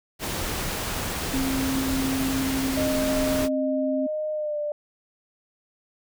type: noise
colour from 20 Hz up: pink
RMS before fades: -29 dBFS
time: 0.19-3.49 s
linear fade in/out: 50 ms
type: tone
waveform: sine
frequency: 266.2 Hz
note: C4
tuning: 30 cents sharp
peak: -24 dBFS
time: 1.33-4.07 s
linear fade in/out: 10 ms
type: tone with pitch glide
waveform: sine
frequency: 614 to 593.1 Hz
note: D#5 to D5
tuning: -23 to +17 cents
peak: -25 dBFS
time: 2.77-4.72 s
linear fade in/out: 2 ms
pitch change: -60 cents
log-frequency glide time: 4.32-4.58 s
effects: none